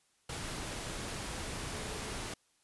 sine tone in noise, 430 Hz, A4, 40 cents flat, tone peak -49 dBFS, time 1.73-2.13 s, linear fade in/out 5 ms, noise pink, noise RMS -40 dBFS, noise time 0.29-2.34 s, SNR -12 dB, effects white hiss -72 dBFS RMS until 2.63 s + resampled to 24000 Hz

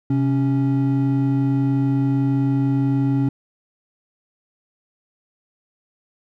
triangle tone pair together, 130.82 / 277.2 Hz, C3 / C#4, 0 / 0 cents, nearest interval octave + minor second, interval 1300 cents, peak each -17 dBFS, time 0.1-3.29 s, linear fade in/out 5 ms, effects none

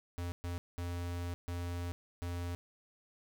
square tone bursts at uneven times, 87.31 Hz, F2, in tune, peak -37 dBFS, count 5, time 0.18-0.32 / 0.44-0.58 / 0.78-1.34 / 1.48-1.92 / 2.22-2.55 s, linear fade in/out 0 ms, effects 13-bit

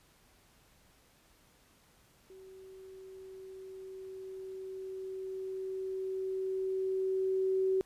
sine tone with level ramp, 379.6 Hz, F#4, 44 cents sharp, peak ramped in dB -50 to -26 dBFS, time 2.3-7.81 s, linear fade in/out 0 ms, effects pink hiss -65 dBFS RMS until 7.85 s + resampled to 32000 Hz

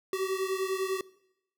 square beating tone pair, 377.7 / 387.7 Hz, F#4 / G4, +36 / -19 cents, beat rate 10 Hz, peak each -31 / -34 dBFS, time 0.13-1.01 s, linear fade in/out 2 ms, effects noise-tail reverb RT60 0.8 s tail -21 dB re dry

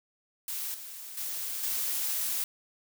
blue noise with level steps, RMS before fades -35 / -43 / -35 / -31 dBFS, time 0.48-2.44 s, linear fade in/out 2 ms, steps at 0.74 / 1.17 / 1.63 s, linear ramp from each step 5 ms, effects none

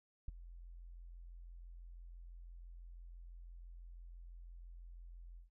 sine tone with ADSR envelope, 43 Hz, F1, 26 cents flat, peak -34 dBFS, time 0.28-5.5 s, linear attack 5 ms, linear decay 12 ms, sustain -16 dB, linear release 130 ms, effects none

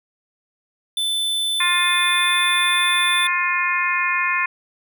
square tone, 3520 Hz, A7, in tune, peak -20 dBFS, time 0.97-3.27 s, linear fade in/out 2 ms
harmonic tone, 353.5 Hz, F4, 21 cents sharp, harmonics 3 / 4 / 5 / 6 / 7, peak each -23 / -29 / -23 / -25 / -23 dBFS, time 1.6-4.46 s, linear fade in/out 5 ms
effects none

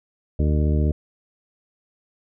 harmonic tone, 75.4 Hz, D2, 46 cents sharp, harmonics 1 / 2 / 3 / 4 / 5 / 6 / 8, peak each -18 / -24 / -28 / -30 / -32 / -34 / -36 dBFS, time 0.39-0.92 s, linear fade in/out 5 ms, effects none

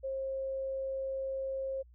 sine tone, 535 Hz, C5, 38 cents sharp, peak -33 dBFS, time 0.03-1.83 s, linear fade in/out 20 ms, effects added 60 Hz sine -55 dBFS peak until 1.94 s

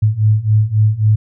sine beating tone pair, 105.5 / 109.2 Hz, G#2 / A2, +28 / -13 cents, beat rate 3.7 Hz, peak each -14 / -12 dBFS, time 0.02-1.16 s, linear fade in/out 10 ms, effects none

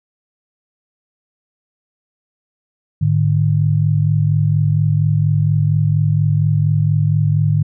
sine tone pair together, 106.24 / 150.5 Hz, G#2 / D3, +40 / +43 cents, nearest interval tritone, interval 603 cents, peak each -15 / -14 dBFS, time 3.01-7.63 s, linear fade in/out 10 ms, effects none

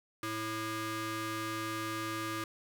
sawtooth ring-modulated tone, 440 Hz, A4, in tune, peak -28 dBFS, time 0.23-2.44 s, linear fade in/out 2 ms, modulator 769 Hz, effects none

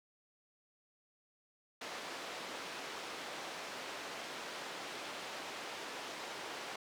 pink band-pass noise, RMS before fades -45 dBFS, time 1.81-6.76 s, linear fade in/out 5 ms, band 420 to 5100 Hz, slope 12 dB/octave, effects none

